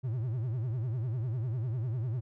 triangle tone with vibrato, 118.9 Hz, A#2, 35 cents sharp, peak -28 dBFS, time 0.03-2.21 s, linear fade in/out 20 ms, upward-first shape triangle, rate 10 Hz, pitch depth 230 cents each way, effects none

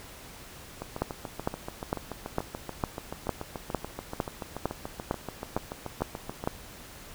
two click trains, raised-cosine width 1 ms, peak -20 / -12 dBFS, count 40 / 13, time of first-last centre 0.82-6.44 / 1.02-6.475 s, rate 6.94 / 2.2 Hz, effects pink hiss -47 dBFS RMS until 7.14 s

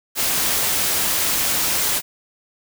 white noise, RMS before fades -20 dBFS, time 0.15-2.02 s, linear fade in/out 50 ms, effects none

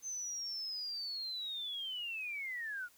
sine linear sweep, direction down, 6260 to 1396.9 Hz, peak -38 dBFS, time 0.02-2.89 s, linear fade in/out 50 ms, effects white hiss -65 dBFS RMS until 2.97 s

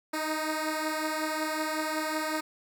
10% pulse beating tone pair, 310 / 315.4 Hz, D#4 / D#4, -6 / +24 cents, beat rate 5.4 Hz, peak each -22 / -27 dBFS, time 0.13-2.41 s, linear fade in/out 10 ms, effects none

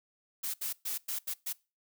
blue noise bursts at uneven times, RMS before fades -35 dBFS, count 6, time 0.43-0.54 / 0.61-0.73 / 0.85-0.98 / 1.08-1.19 / 1.27-1.34 / 1.46-1.53 s, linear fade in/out 10 ms, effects noise-tail reverb RT60 0.3 s tail -23 dB re dry

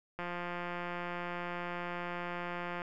click train, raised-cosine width 0.5 ms, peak -24 dBFS, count 461, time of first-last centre 0.19-2.819 s, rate 175 Hz, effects none

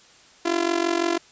sawtooth tone with amplitude modulation, 340.8 Hz, F4, 42 cents flat, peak -13 dBFS, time 0.45-1.18 s, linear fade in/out 10 ms, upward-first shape sine, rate 46 Hz, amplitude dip 85%, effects white hiss -52 dBFS RMS until 1.31 s + resampled to 16000 Hz

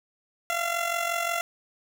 15% pulse tone with amplitude modulation, 684 Hz, F5, 36 cents flat, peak -17 dBFS, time 0.5-1.41 s, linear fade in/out 0 ms, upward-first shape sine, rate 45.6 Hz, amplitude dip 60%, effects none

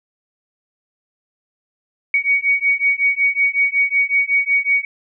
sine beating tone pair, 2242 / 2247.4 Hz, C#7 / C#7, +19 / +23 cents, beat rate 5.4 Hz, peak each -17 / -17 dBFS, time 2.14-4.85 s, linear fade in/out 2 ms, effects none

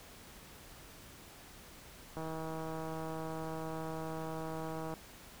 click train, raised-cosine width 1 ms, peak -28 dBFS, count 444, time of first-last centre 2.17-4.939 s, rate 160 Hz, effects pink hiss -54 dBFS RMS until 5.4 s

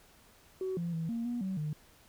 sine tone with pitch steps, 376.2 / 170.8 / 163.4 / 231.9 / 240.7 / 189.9 / 151.4 Hz, F#4 / F3 / E3 / A#3 / B3 / F#3 / D#3, +29 / -38 / -15 / -9 / -44 / +45 / -47 cents, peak -31 dBFS, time 0.61-1.73 s, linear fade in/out 2 ms, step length 160 ms, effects tanh soft clip ceiling -28 dBFS + pink hiss -61 dBFS RMS until 2.08 s

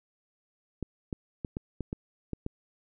clicks, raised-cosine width 3 ms, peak -20 dBFS, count 8, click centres 0.827 / 1.128 / 1.448 / 1.569 / 1.807 / 1.929 / 2.333 / 2.464 s, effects none

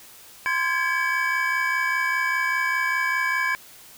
triangle tone cluster, 1035 / 1623 / 1688 / 2280 Hz, C6 / G#6 / G#6 / C#7, -19 / -40 / +28 / +48 cents, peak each -25 dBFS, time 0.46-3.55 s, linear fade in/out 0 ms, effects white hiss -47 dBFS RMS until 3.97 s

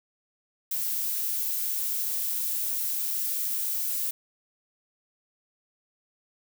violet noise, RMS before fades -29 dBFS, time 0.71-4.11 s, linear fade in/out 5 ms, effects none

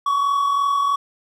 triangle tone pair together, 1085 / 1128 Hz, C#6 / C#6, -37 / +30 cents, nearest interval minor second, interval 67 cents, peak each -26 / -15 dBFS, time 0.06-0.96 s, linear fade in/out 5 ms, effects none

